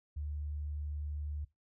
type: tone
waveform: sine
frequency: 74 Hz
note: D2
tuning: 14 cents sharp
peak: -36 dBFS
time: 0.16-1.45 s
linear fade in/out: 10 ms
effects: noise-tail reverb RT60 0.2 s tail -20 dB re dry